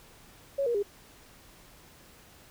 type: tone with pitch steps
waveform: sine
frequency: 554.4 / 474.3 / 405.8 Hz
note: C#5 / A#4 / G#4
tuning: 0 / +30 / -40 cents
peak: -25 dBFS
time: 0.58-0.829 s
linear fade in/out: 10 ms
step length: 83 ms
effects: pink hiss -55 dBFS RMS until 2.5 s